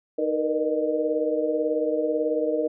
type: tone cluster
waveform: sine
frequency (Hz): 311 / 463 / 481.2 / 611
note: D#4 / A#4 / B4 / D#5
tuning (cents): -1 / -12 / -45 / -32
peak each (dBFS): -28 / -27 / -27 / -27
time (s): 0.18-2.68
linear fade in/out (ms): 10
effects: none

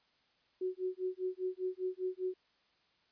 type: tone with tremolo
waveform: sine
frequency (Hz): 370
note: F#4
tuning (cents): 0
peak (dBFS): -31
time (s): 0.61-2.34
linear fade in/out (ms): 5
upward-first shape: sine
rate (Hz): 5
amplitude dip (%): 100
effects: white hiss -72 dBFS RMS until 3.11 s + resampled to 11025 Hz

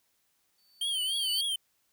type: tone with exponential growth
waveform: 45% pulse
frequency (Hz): 4526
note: C#8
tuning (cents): +35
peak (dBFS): -28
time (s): 0.58-1.41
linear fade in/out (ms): 2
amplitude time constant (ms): 180
type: tone with vibrato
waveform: square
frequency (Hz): 3136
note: G7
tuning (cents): 0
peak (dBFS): -29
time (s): 0.81-1.56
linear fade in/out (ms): 5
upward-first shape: triangle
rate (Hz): 3.5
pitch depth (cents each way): 120
effects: white hiss -73 dBFS RMS until 1.92 s

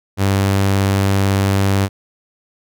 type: tone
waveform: sawtooth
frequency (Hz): 98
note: G2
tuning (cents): 0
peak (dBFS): -9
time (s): 0.17-1.89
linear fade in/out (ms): 50
effects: none

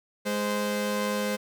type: tone pair together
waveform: sawtooth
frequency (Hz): 207.7 / 518.3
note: G#3 / C5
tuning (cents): 0 / -16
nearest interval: octave + major third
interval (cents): 1584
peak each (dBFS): -25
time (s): 0.25-1.37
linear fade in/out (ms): 20
effects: none

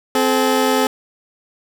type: tone pair together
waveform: 20% pulse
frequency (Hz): 260.3 / 430.3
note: C4 / A4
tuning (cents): -9 / -39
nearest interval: major sixth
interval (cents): 870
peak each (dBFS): -12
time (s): 0.15-0.87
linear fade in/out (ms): 2
effects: none

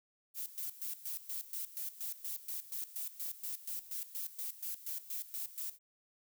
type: noise with tremolo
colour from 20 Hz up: violet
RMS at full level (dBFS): -40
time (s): 0.34-5.79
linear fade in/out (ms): 50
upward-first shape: square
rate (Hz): 4.2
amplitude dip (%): 80
effects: none

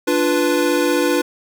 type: chord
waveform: square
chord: B diminished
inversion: first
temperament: equal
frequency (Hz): 293.7 / 349.2 / 493.9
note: D4 / F4 / B4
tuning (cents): 0 / 0 / 0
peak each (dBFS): -20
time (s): 0.07-1.22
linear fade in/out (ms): 10
effects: none

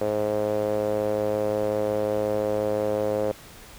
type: tone with band-pass filter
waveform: sawtooth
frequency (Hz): 105.6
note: G#2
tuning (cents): +29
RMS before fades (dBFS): -25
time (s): 0.01-3.32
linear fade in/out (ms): 5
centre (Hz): 520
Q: 4.5
effects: pink hiss -46 dBFS RMS until 3.78 s

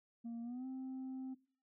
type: tone with pitch glide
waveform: sine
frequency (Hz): 232.9 to 261.4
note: A#3 to C4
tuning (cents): -1 to -1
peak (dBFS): -39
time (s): 0.24-1.35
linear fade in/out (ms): 20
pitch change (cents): +200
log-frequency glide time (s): 0.42-0.66
effects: noise-tail reverb RT60 0.4 s tail -19 dB re dry + tanh soft clip ceiling -41 dBFS

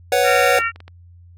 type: chord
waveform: square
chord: B suspended second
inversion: none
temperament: just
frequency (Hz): 493.9 / 555.6 / 740.8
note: B4 / C#5 / F#5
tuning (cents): 0 / +4 / +2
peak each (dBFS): -19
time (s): 0.12-0.59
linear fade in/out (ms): 2
type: harmonic tone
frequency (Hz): 458.6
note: A#4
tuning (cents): -28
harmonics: 3 / 4 / 5 / 6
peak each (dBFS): -21 / -23 / -25 / -27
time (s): 0.23-0.72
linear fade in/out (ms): 50
type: clicks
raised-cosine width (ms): 0.3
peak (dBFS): -24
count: 4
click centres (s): 0.619 / 0.76 / 0.804 / 0.88
effects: added 87 Hz sine -42 dBFS peak until 1.37 s + AAC 64 kbps

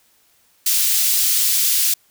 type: high-pass noise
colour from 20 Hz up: white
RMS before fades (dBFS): -17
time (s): 0.66-1.94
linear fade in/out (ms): 5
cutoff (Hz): 3500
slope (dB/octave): 12
effects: white hiss -58 dBFS RMS until 2.1 s

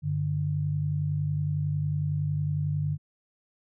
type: tone pair together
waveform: sine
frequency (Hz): 97.06 / 148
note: G2 / D3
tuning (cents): -17 / +14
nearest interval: perfect fifth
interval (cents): 731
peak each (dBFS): -31 / -26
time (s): 0.02-2.98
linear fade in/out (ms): 50
effects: none

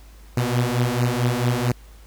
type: beating tone pair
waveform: sawtooth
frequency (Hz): 120 / 124.5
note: B2 / B2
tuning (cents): -49 / +14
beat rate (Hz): 4.5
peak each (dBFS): -18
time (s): 0.37-1.72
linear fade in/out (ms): 5
effects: added 52 Hz sine -43 dBFS peak until 2.06 s + pink hiss -53 dBFS RMS until 2.06 s

